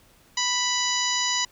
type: harmonic tone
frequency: 987.8 Hz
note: B5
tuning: in tune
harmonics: 1 / 2 / 3 / 4 / 5 / 6 / 7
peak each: -30 / -30 / -30 / -30 / -30 / -30 / -30 dBFS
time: 0.37-1.45 s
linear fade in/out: 5 ms
effects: pink hiss -57 dBFS RMS until 1.51 s